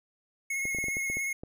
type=tone with vibrato; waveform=square; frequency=2171 Hz; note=C#7; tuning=37 cents flat; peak=-30 dBFS; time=0.5-1.33 s; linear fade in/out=5 ms; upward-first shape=sine; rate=17 Hz; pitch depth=24 cents each way
type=clicks; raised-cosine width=2 ms; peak=-26 dBFS; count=9; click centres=0.654 / 0.748 / 0.786 / 0.841 / 0.884 / 0.969 / 1.1 / 1.17 / 1.435 s
effects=none